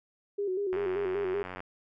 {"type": "tone with vibrato", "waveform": "sine", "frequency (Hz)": 387.5, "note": "G4", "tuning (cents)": -20, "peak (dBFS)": -28, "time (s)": [0.38, 1.43], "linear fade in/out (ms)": 10, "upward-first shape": "square", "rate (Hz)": 5.2, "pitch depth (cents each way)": 76}
{"type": "click train", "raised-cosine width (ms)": 0.5, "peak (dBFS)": -24, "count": 81, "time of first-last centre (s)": [0.73, 1.604], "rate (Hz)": 91.5}
{"effects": []}